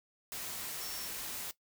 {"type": "tone in noise", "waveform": "sine", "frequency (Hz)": 5460, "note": "F8", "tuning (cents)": -40, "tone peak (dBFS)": -46, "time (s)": [0.81, 1.07], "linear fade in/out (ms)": 0, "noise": "white", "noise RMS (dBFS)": -41, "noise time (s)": [0.32, 1.51], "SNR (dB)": -8, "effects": ["noise-tail reverb RT60 0.1 s tail -17 dB re dry"]}